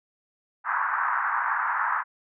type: band-pass noise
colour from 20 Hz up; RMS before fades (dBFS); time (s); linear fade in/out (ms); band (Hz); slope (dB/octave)
pink; -26; 0.64-2.04; 50; 910 to 1700; 48
effects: none